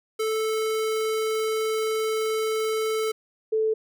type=tone pair in turn; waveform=square / sine; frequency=438.4 / 438.4 Hz; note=A4 / A4; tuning=-6 / -6 cents; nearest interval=unison; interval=0 cents; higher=neither; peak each=-24 / -20 dBFS; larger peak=second; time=0.19-3.12 / 3.52-3.74 s; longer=first; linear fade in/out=10 ms; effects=none

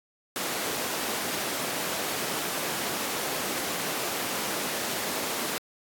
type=high-pass noise; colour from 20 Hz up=pink; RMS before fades=-31 dBFS; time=0.36-5.58 s; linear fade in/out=0 ms; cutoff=280 Hz; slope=12 dB/octave; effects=AAC 64 kbps

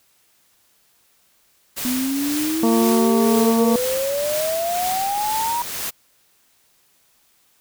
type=noise with tremolo; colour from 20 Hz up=white; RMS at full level=-26 dBFS; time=1.76-5.91 s; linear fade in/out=20 ms; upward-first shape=triangle; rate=2 Hz; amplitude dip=45%
type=exponential sweep; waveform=sine; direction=up; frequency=246.9 to 963 Hz; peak=-20 dBFS; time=1.85-5.62 s; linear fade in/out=0 ms
type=harmonic tone; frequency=228.2 Hz; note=A#3; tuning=37 cents flat; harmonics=1 / 2 / 3 / 4 / 5; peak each=-16 / -22 / -26 / -28 / -30 dBFS; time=2.63-3.76 s; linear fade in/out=2 ms
effects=white hiss -60 dBFS RMS until 7.6 s

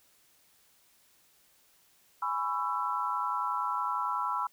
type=chord; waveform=sine; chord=C# minor seventh; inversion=second; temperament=just; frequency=831.5 / 997.9 / 1108.7 / 1330.5 Hz; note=G#5 / B5 / C#6 / E6; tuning=+2 / +18 / 0 / +16 cents; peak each=-38 / -32 / -37 / -33 dBFS; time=2.22-4.47 s; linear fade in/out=5 ms; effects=white hiss -65 dBFS RMS until 4.52 s

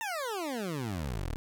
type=exponential sweep; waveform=20% pulse; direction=down; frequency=929 to 33.57 Hz; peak=-28 dBFS; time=0.01-1.36 s; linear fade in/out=0 ms; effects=none

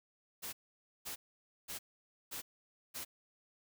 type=noise bursts; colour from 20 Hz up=white; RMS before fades=-43 dBFS; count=5; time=0.42-3.05 s; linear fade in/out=20 ms; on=110 ms; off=520 ms; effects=none

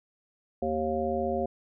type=harmonic tone; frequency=77.78 Hz; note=D#2; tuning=in tune; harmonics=1 / 3 / 5 / 7 / 9; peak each=-39 / -33 / -32 / -31 / -32 dBFS; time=0.62-1.46 s; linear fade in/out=5 ms; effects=none

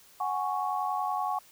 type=chord; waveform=sine; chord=F# suspended second; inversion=none; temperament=equal; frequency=740 / 830.6 / 1108.7 Hz; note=F#5 / G#5 / C#6; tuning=0 / 0 / 0 cents; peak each=-32 dBFS; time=0.2-1.39 s; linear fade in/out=5 ms; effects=white hiss -57 dBFS RMS until 1.51 s

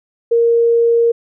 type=tone; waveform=sine; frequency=466.2 Hz; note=A#4; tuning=in tune; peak=-9 dBFS; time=0.31-1.12 s; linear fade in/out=10 ms; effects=none

